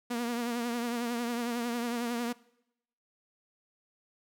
sawtooth tone with vibrato, 237.6 Hz, A#3, 33 cents sharp, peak -27 dBFS, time 0.1-2.33 s, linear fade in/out 10 ms, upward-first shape triangle, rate 11 Hz, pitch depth 60 cents each way, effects noise-tail reverb RT60 0.8 s tail -21 dB re dry

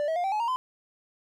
triangle tone with pitch steps, 587.3 / 644.2 / 706.5 / 774.9 / 850 / 932.3 / 1022.5 Hz, D5 / E5 / F5 / G5 / G#5 / A#5 / C6, 0 / -40 / +20 / -20 / +40 / 0 / -40 cents, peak -23 dBFS, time 0-0.56 s, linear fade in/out 0 ms, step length 80 ms, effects none

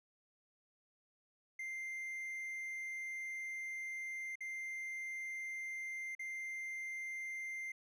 triangle tone with dropouts, 2093 Hz, C7, in tune, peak -39 dBFS, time 1.59-7.72 s, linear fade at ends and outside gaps 5 ms, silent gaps 4.356-4.406 / 6.151-6.193 s, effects none

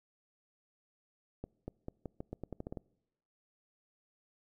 accelerating click train, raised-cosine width 2 ms, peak -27 dBFS, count 12, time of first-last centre 1.44-2.772 s, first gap 240 ms, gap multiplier 0.85, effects noise-tail reverb RT60 0.9 s tail -25 dB re dry

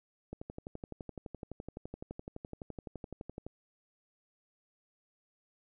click train, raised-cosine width 2 ms, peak -28 dBFS, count 38, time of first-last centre 0.33-3.466 s, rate 11.8 Hz, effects none

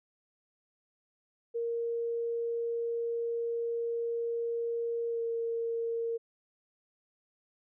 sine tone with pitch glide, 466.2 to 461.4 Hz, A#4 to A#4, 0 to -18 cents, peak -30 dBFS, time 1.54-6.18 s, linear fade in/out 20 ms, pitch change -18 cents, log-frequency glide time 5.09-5.21 s, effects none

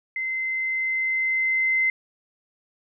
sine tone with level ramp, 2066 Hz, C7, 22 cents flat, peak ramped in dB -25 to -18 dBFS, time 0.16-1.9 s, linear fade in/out 2 ms, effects none

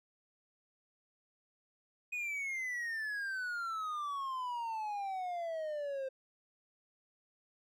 triangle exponential sweep, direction down, 2500 to 523.3 Hz, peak -34 dBFS, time 2.12-6.09 s, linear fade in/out 10 ms, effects none

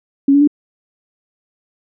sine tone with pitch steps, 277.2 / 285 / 293 Hz, C#4 / C#4 / D4, 0 / +48 / -4 cents, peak -7 dBFS, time 0.28-0.475 s, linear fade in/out 5 ms, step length 65 ms, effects none

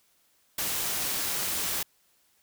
white noise, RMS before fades -30 dBFS, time 0.58-1.83 s, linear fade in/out 5 ms, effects white hiss -67 dBFS RMS until 2.42 s

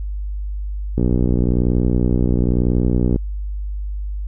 click train, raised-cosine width 3 ms, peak -5 dBFS, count 134, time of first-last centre 0.98-3.16 s, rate 61 Hz, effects added 50 Hz sine -22 dBFS peak until 4.27 s

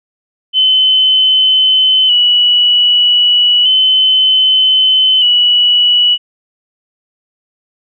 sine tone with vibrato, 2994 Hz, F#7, 20 cents sharp, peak -6 dBFS, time 0.53-6.18 s, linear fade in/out 50 ms, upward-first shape square, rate 0.32 Hz, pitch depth 31 cents each way, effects none

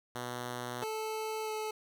5% pulse tone, 122.6 Hz, B2, 12 cents flat, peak -26 dBFS, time 0.15-0.84 s, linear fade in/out 5 ms
25% pulse tone with pitch glide, 436.8 to 432.3 Hz, A4 to A4, -13 to -31 cents, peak -31 dBFS, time 0.82-1.71 s, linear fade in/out 5 ms, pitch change -18 cents, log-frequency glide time 1.43-1.51 s
effects none

